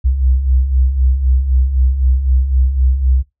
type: beating tone pair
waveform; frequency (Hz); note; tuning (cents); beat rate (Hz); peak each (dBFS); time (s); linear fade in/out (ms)
sine; 61.74 / 65.64; B1 / C2; 0 / +6; 3.9; -18 / -11; 0.04-3.23; 20
effects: noise-tail reverb RT60 0.2 s tail -21 dB re dry